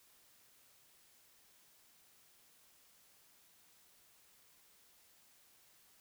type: silence
effects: white hiss -67 dBFS RMS until 6 s